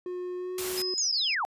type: tone with pitch glide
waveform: triangle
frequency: 360.5 to 368.7 Hz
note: F#4 to F#4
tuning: -45 to -6 cents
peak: -30 dBFS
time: 0.06-0.94 s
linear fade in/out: 2 ms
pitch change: +39 cents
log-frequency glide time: 0.36-0.59 s
type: noise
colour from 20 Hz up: white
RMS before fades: -34 dBFS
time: 0.58-0.82 s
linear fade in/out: 2 ms
type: tone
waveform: sine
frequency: 5070 Hz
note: D#8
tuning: 32 cents sharp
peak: -29 dBFS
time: 0.77-1.35 s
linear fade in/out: 10 ms
type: linear sweep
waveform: sine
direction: down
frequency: 6920 to 698.5 Hz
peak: -26 dBFS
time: 0.98-1.45 s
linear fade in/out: 0 ms
effects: resampled to 32000 Hz